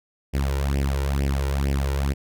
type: tone with flanger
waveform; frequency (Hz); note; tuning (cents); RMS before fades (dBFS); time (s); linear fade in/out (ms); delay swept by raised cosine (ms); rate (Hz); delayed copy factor
sawtooth; 69; C#2; -7; -23; 0.33-2.14; 20; 0.37 to 2.17; 2.2; +0.8
effects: none